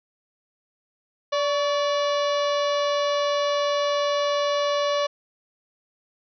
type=harmonic tone with a mistuned harmonic; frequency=580 Hz; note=D5; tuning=22 cents flat; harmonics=1 / 2 / 3 / 4 / 5 / 6 / 7 / 8 / 9 / 10; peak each=-22 / -27 / -36 / -38 / -35 / -36 / -37 / -43 / -44 / -43 dBFS; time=1.32-5.07 s; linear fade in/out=10 ms; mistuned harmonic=2; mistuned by=-52 cents; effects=none